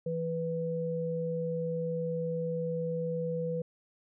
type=tone pair together; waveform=sine; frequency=165.21 / 493.9 Hz; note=E3 / B4; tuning=+4 / 0 cents; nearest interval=octave + perfect fifth; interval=1896 cents; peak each=-34 / -32 dBFS; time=0.06-3.62 s; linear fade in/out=5 ms; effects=none